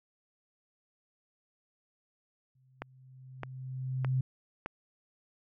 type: tone with exponential growth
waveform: sine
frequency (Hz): 130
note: C3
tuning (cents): -11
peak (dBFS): -25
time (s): 2.55-4.21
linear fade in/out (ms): 5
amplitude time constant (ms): 360
type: click train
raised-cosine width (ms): 0.5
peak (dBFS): -21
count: 4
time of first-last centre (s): 2.82-4.66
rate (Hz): 1.63
effects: none